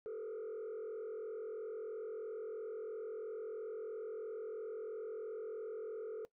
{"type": "tone with frequency modulation", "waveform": "sine", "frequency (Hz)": 441.2, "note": "A4", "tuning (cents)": 5, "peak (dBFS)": -38, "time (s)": [0.06, 6.25], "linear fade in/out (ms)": 0, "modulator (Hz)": 43, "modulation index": 0.81, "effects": ["noise-tail reverb RT60 0.1 s tail -20 dB re dry", "tanh soft clip ceiling -40 dBFS"]}